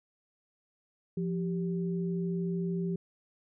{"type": "tone pair together", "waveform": "sine", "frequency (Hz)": [174.1, 390.8], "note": ["F3", "G4"], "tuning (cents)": [-5, -5], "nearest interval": "octave + major second", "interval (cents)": 1400, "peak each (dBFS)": [-30, -36], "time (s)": [1.17, 2.96], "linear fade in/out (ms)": 5, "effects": []}